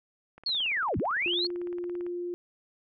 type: click train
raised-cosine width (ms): 0.5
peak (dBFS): -34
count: 31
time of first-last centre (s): 0.38-2.065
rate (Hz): 17.8
type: linear two-way sweep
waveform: sine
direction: down then up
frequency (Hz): 4435 to 61.74 to 4435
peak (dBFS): -26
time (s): 0.46-1.47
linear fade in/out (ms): 5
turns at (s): 0.98
type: tone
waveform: sine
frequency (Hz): 351.5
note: F4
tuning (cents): +11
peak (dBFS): -31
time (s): 1.26-2.34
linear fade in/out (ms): 0
effects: none